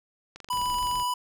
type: click train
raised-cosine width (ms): 0.2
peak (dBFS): -25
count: 16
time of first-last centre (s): 0.36-0.998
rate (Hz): 23.5
type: tone with vibrato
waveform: square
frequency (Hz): 987.8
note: B5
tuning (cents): 0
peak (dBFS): -26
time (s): 0.5-1.14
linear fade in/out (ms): 5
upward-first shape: triangle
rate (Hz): 7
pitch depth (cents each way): 12
type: noise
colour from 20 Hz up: brown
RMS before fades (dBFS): -42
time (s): 0.53-1.03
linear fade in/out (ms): 2
effects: none